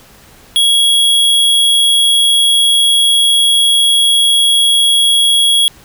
square tone, 3322 Hz, G#7, in tune, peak -8 dBFS, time 0.56-5.68 s, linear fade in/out 0 ms, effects pink hiss -42 dBFS RMS until 5.84 s

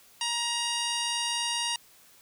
harmonic tone, 944 Hz, A#5, 22 cents sharp, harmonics 1 / 2 / 3 / 4 / 5 / 6 / 7 / 9 / 10, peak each -35 / -39 / -32 / -36 / -36 / -37 / -42 / -38 / -41 dBFS, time 0.21-1.76 s, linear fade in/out 2 ms, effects white hiss -57 dBFS RMS until 2.21 s

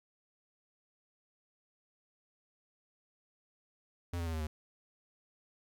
square tone with pitch steps, 86.8 / 84.18 / 81.64 / 79.18 / 76.8 Hz, F2 / E2 / E2 / D#2 / D#2, -10 / +37 / -16 / +31 / -22 cents, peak -35 dBFS, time 4.13-4.47 s, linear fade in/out 5 ms, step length 68 ms, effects 12-bit

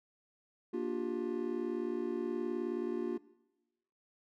triangle chord, G minor seventh, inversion first, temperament just, 235.2 / 294 / 352.8 / 392 Hz, Bb3 / D4 / F4 / G4, +16 / +2 / +18 / 0 cents, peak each -38 / -39 / -34 / -39 dBFS, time 0.73-3.18 s, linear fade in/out 10 ms, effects noise-tail reverb RT60 1.0 s tail -20 dB re dry

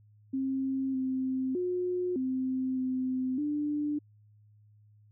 sine tone with pitch steps, 266.6 / 260.8 / 360.6 / 259.6 / 257.5 / 295.5 Hz, C4 / C4 / F#4 / C4 / C4 / D4, +33 / -5 / -45 / -13 / -28 / +11 cents, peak -28 dBFS, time 0.33-3.99 s, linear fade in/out 10 ms, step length 610 ms, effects added 105 Hz sine -57 dBFS peak until 5.11 s

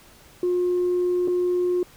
sine tone with dropouts, 357.6 Hz, F4, 41 cents sharp, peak -18 dBFS, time 0.43-1.83 s, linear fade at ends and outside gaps 2 ms, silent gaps 1.276-1.281 s, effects tanh soft clip ceiling -16 dBFS + pink hiss -51 dBFS RMS until 1.96 s

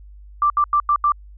sine tone bursts at uneven times, 1176 Hz, D6, 2 cents sharp, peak -13 dBFS, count 5, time 0.42-0.5 / 0.57-0.64 / 0.73-0.8 / 0.89-0.96 / 1.04-1.12 s, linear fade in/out 2 ms, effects added 50 Hz sine -39 dBFS peak until 1.37 s

